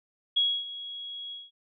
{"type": "tone with ADSR envelope", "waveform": "sine", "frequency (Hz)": 3322, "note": "G#7", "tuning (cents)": 0, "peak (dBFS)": -20, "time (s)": [0.36, 1.51], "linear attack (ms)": 12, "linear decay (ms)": 270, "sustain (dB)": -16, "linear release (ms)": 190, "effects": []}